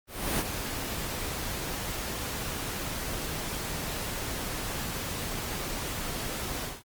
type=noise with ADSR envelope; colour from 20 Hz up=pink; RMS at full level=-26 dBFS; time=0.07-6.83 s; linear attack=320 ms; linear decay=43 ms; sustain=-8 dB; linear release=200 ms; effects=Opus 32 kbps